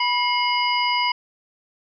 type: harmonic tone with a mistuned harmonic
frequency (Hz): 980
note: B5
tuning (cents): -14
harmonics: 1 / 2 / 3 / 5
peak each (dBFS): -21 / -24 / -26 / -28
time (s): 0-1.12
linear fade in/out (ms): 5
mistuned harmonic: 2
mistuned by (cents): +150
effects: none

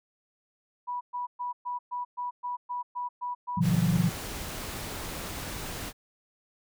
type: tone bursts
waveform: sine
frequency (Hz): 980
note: B5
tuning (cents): -14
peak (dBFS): -30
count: 11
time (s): 0.87-3.61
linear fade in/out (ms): 20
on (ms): 140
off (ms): 120
type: chord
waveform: sine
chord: F# dominant seventh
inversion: first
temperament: just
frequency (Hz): 115.62 / 138.75 / 166.5 / 185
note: A#2 / C#3 / E3 / F#3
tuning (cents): -14 / +2 / +18 / 0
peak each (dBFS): -30 / -30 / -25 / -27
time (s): 3.57-4.1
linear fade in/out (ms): 10
type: noise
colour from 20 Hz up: pink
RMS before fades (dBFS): -37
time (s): 3.61-5.93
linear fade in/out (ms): 50
effects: none

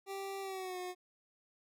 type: tone with pitch glide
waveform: 25% pulse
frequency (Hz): 391.1 to 362.8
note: G4 to F#4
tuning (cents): -4 to -34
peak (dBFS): -36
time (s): 0.06-0.95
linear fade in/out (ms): 50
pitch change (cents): -130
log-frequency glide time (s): 0.41-0.78
effects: none

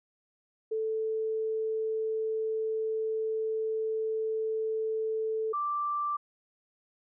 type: tone pair in turn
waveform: sine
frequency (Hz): 440 / 1174.7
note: A4 / D6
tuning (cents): 0 / 0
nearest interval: octave + perfect fourth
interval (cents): 1700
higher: second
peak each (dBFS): -28 / -28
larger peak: neither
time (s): 0.71-5.53 / 5.53-6.17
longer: first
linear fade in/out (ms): 10
effects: none

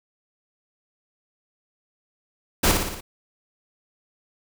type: noise with echo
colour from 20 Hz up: pink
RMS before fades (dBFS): -18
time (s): 2.63-2.72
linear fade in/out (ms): 10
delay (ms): 58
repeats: 5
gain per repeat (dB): -4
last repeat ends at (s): 3.01
effects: none

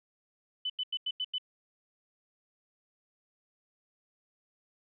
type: tone bursts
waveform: sine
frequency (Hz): 3002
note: F#7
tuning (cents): +24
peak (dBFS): -30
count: 6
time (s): 0.65-1.383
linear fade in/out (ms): 5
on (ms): 48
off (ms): 89
effects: none

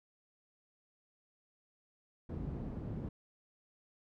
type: low-pass noise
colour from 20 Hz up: white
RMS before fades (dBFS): -41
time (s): 2.29-3.09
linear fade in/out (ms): 5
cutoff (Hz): 200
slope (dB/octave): 12
effects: none

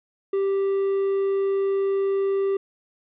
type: tone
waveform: triangle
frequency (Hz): 392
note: G4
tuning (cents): 0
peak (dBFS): -18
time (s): 0.33-2.57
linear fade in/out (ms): 5
effects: resampled to 8000 Hz + 10-bit

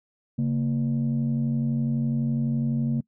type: tone pair together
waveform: sine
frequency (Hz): 138.16 / 230.1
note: C#3 / A#3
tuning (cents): -5 / -22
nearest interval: major sixth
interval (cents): 883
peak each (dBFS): -23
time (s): 0.38-3.01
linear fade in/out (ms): 10
effects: noise-tail reverb RT60 0.1 s tail -24 dB re dry + tanh soft clip ceiling -18 dBFS

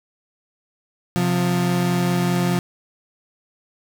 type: tone pair together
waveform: 35% pulse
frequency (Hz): 131.7 / 176.61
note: C3 / F3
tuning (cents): +12 / +20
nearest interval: perfect fourth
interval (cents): 508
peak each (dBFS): -22 / -17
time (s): 1.16-2.59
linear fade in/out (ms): 0
effects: none

